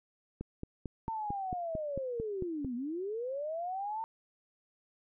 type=click train; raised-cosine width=3 ms; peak=-25 dBFS; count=11; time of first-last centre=0.41-2.647 s; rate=4.47 Hz
type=linear two-way sweep; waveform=sine; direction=down then up; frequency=911 to 232.6 to 911 Hz; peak=-34 dBFS; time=1.08-4.04 s; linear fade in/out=0 ms; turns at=2.75 s
effects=none